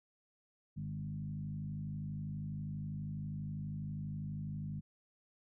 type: tone with frequency modulation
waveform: sine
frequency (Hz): 150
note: D3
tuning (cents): +37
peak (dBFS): -38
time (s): 0.76-4.81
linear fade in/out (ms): 20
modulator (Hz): 52.3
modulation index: 1.1
effects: none